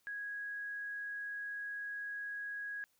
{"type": "tone", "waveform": "sine", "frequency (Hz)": 1656, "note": "G#6", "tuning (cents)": -5, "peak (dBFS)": -39, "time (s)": [0.07, 2.84], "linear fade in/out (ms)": 0, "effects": ["white hiss -75 dBFS RMS until 2.99 s"]}